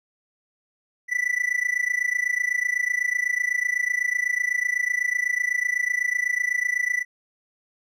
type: tone with amplitude modulation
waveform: triangle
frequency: 1975.5 Hz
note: B6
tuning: in tune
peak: -16 dBFS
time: 1.08-7.05 s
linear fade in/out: 50 ms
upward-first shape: sine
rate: 28 Hz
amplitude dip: 90%
effects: none